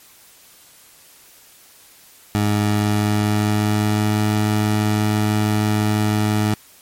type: tone with pitch glide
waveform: 20% pulse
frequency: 104.2 to 106.08 Hz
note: G#2 to G#2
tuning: +6 to +37 cents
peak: -11 dBFS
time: 2.35-6.54 s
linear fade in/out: 0 ms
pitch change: +31 cents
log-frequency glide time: 2.45-4.27 s
effects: white hiss -48 dBFS RMS until 6.81 s + MP3 64 kbps